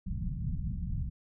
pink low-pass noise, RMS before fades -34 dBFS, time 0.06-1.1 s, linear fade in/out 10 ms, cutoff 200 Hz, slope 48 dB/octave, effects none

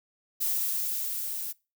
violet noise with level ramp, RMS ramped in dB -27 to -35 dBFS, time 0.4-1.53 s, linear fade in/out 20 ms, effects noise-tail reverb RT60 0.3 s tail -24 dB re dry

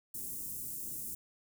white band-stop noise, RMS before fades -41 dBFS, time 0.14-1.15 s, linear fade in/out 5 ms, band 340 to 7700 Hz, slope 24 dB/octave, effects none

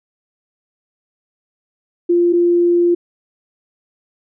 sine tone pair in turn, 347.3 / 347.3 Hz, F4 / F4, -10 / -10 cents, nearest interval unison, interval 0 cents, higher neither, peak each -10 dBFS, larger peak neither, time 2.09-2.33 / 2.33-2.95 s, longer second, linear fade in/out 10 ms, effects none

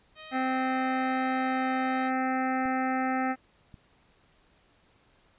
5% pulse tone with vibrato, 622.3 Hz, D#5, in tune, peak -30 dBFS, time 0.15-2.11 s, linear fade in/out 50 ms, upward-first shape sine, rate 1.1 Hz, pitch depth 13 cents each way
harmonic tone, 260 Hz, C4, 11 cents flat, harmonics 1 / 2 / 3 / 5 / 6 / 7 / 8 / 9 / 10, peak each -29 / -38 / -30 / -35 / -41 / -38 / -40 / -48 / -49 dBFS, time 0.31-3.36 s, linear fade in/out 50 ms
clicks, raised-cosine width 5 ms, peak -35 dBFS, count 2, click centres 2.656 / 3.742 s
effects pink hiss -64 dBFS RMS until 5.38 s + resampled to 8000 Hz

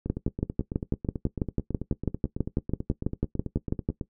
two click trains, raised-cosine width 3 ms, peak -12 / -18 dBFS, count 24 / 37, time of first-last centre 0.1-3.889 / 0.06-4.012 s, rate 6.07 / 9.11 Hz, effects noise-tail reverb RT60 0.1 s tail -17 dB re dry

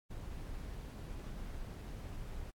brown noise, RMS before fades -44 dBFS, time 0.1-2.51 s, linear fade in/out 10 ms, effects AAC 64 kbps

